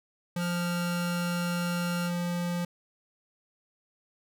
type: tone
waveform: square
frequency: 174.61 Hz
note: F3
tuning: in tune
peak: -29 dBFS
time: 0.36-2.65 s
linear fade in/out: 5 ms
type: tone with pitch glide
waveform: sawtooth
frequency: 1400 to 1388.7 Hz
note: F6 to F6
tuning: +4 to -10 cents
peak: -32 dBFS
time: 0.38-2.11 s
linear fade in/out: 50 ms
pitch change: -14 cents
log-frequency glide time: 0.5-0.61 s
effects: none